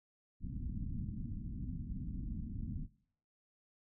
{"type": "low-pass noise", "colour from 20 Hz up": "pink", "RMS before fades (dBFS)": -41, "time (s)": [0.4, 2.88], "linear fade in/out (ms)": 50, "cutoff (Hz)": 260, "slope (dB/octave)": 48, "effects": ["noise-tail reverb RT60 0.6 s tail -20 dB re dry"]}